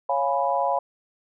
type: chord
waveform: sine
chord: C# dominant seventh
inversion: none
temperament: equal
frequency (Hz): 554.4 / 698.5 / 830.6 / 987.8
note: C#5 / E#5 / G#5 / B5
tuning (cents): 0 / 0 / 0 / 0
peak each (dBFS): -26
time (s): 0.09-0.79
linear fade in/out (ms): 5
effects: none